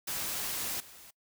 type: noise with level steps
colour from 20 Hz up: white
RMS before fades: -35 / -52 dBFS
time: 0.07-1.11 s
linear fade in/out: 10 ms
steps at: 0.8 s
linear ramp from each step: 2 ms
effects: noise-tail reverb RT60 0.1 s tail -23 dB re dry